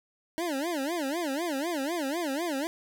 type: tone with vibrato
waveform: 25% pulse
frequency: 306.5 Hz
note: D#4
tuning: 26 cents flat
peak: -25 dBFS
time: 0.38-2.67 s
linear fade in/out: 0 ms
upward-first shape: sine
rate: 4 Hz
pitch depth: 250 cents each way
effects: none